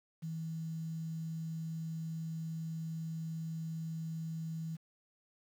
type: tone with quantisation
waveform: sine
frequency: 161.7 Hz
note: E3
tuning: 33 cents flat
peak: -37 dBFS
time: 0.22-4.77 s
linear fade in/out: 20 ms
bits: 10
effects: none